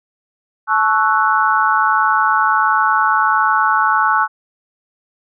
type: chord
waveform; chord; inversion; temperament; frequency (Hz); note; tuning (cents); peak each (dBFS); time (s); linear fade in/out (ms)
sine; F# minor seventh; first; equal with one note detuned; 866.9 / 1108.7 / 1318.5 / 1480; A5 / C#6 / E6 / F#6; -26 / 0 / 0 / 0; -17; 0.67-4.28; 50
effects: none